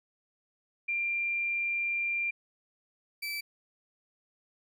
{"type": "tone pair in turn", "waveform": ["sine", "30% pulse"], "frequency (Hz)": [2381, 2319], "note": ["D7", "D7"], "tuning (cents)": [23, -22], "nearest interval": "unison", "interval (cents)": 45, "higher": "first", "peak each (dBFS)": [-28, -31], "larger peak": "first", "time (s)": [[0.88, 2.31], [3.22, 3.41]], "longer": "first", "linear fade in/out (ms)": 10, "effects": []}